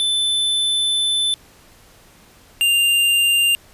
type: tone pair in turn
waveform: square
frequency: 3520 / 2794 Hz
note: A7 / F7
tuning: 0 / 0 cents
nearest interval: major third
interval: 400 cents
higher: first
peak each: -17 / -14 dBFS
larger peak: second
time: 0-1.34 / 2.61-3.55 s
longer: first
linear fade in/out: 0 ms
effects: pink hiss -49 dBFS RMS until 3.73 s + resampled to 32000 Hz